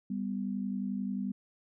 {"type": "tone pair together", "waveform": "sine", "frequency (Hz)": [197.5, 248.8], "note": ["G3", "B3"], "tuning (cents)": [13, 13], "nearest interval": "major third", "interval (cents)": 400, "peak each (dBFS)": [-33, -36], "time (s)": [0.1, 1.32], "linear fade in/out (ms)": 5, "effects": []}